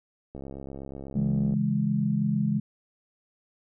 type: click train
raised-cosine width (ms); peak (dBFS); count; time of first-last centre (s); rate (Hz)
2; -26; 82; 0.35-1.538; 68.2
type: chord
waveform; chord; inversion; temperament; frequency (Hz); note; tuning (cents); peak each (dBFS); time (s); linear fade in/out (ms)
sine; C# minor; none; equal; 138.59 / 164.81 / 207.7; C#3 / E3 / G#3; 0 / 0 / 0; -28 / -29 / -25; 1.15-2.6; 10
effects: none